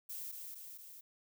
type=noise with echo; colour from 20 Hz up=violet; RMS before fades=-44 dBFS; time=0.09-0.32 s; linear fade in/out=10 ms; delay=230 ms; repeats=3; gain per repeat=-3 dB; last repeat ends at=1.01 s; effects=none